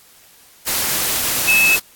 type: tone in noise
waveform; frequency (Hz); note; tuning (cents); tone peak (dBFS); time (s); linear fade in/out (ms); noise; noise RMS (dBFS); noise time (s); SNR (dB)
sine; 2599; E7; -25; -11; 1.47-1.77; 20; white; -19; 0.66-1.8; +5
effects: white hiss -48 dBFS RMS until 1.95 s + AAC 64 kbps

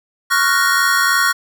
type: chord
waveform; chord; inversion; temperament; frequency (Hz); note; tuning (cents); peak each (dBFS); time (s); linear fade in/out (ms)
square; Gb major seventh; second; equal; 1108.7 / 1396.9 / 1480 / 1864.7; Db6 / F6 / Gb6 / Bb6; 0 / 0 / 0 / 0; -19; 0.3-1.33; 20
effects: none

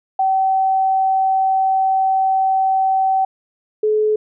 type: tone pair in turn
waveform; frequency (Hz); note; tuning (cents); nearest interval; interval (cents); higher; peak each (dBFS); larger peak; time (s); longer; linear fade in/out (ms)
sine; 766 / 428.2; G5 / A4; -40 / -47; minor seventh; 1007; first; -13; neither; 0.19-3.25 / 3.83-4.16; first; 5
effects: none

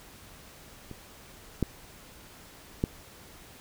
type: clicks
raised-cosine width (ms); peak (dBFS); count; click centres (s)
3; -28 / -12 / -12; 3; 0.913 / 1.627 / 2.839
effects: pink hiss -51 dBFS RMS until 3.6 s

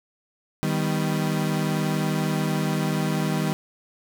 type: chord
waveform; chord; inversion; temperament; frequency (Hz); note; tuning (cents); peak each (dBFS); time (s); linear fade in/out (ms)
35% pulse; Eb augmented; none; equal; 155.56 / 196 / 246.9; Eb3 / G3 / B3; 0 / 0 / 0; -23 / -25 / -29; 0.63-3.53; 0
effects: none

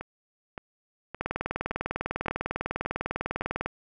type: two click trains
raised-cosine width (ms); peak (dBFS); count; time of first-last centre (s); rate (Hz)
0.5; -21 / -14; 7 / 50; 0.01-3.419 / 1.21-3.66; 1.76 / 20
effects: none

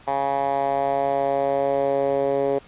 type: tone with band-pass filter sweep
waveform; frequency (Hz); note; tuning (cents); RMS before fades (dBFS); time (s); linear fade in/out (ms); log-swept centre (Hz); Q
10% pulse; 138.59; C#3; 0; -22; 0.07-2.59; 10; 840 to 470; 2.9
effects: pink hiss -49 dBFS RMS until 2.67 s + resampled to 8000 Hz

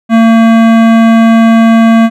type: tone with hard clipping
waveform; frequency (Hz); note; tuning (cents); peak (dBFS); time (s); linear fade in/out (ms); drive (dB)
sine; 226.9; A#3; -47; -4; 0.09-2.1; 50; 17
effects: none

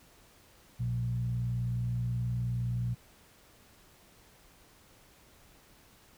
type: tone with frequency modulation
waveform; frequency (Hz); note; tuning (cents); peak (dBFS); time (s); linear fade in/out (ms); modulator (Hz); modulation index
sine; 120.2; B2; -46; -29; 0.79-2.95; 20; 59; 0.49
effects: pink hiss -60 dBFS RMS until 6.17 s

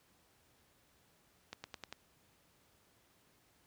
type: accelerating click train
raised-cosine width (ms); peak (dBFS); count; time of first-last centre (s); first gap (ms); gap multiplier
0.2; -26; 5; 1.53-1.926; 110; 0.93
effects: pink hiss -70 dBFS RMS until 3.66 s + high-pass 60 Hz 12 dB/octave

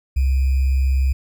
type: tone with sample-and-hold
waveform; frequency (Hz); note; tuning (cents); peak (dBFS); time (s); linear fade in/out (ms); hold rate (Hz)
sine; 66.4; C2; +26; -14; 0.16-1.13; 10; 2450
effects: none

